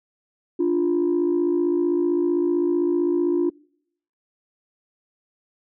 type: tone pair together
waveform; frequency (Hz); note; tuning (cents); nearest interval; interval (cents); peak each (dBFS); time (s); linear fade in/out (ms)
sine; 293.6 / 349.2; D4 / F4; 0 / 0; minor third; 300; -21 / -18; 0.59-3.5; 10
effects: noise-tail reverb RT60 0.7 s tail -26 dB re dry + tanh soft clip ceiling -14 dBFS